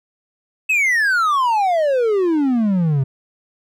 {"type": "exponential sweep", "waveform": "triangle", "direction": "down", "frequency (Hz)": [2637, 129.5], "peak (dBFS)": -12, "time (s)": [0.69, 3.04], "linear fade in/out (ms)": 10, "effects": []}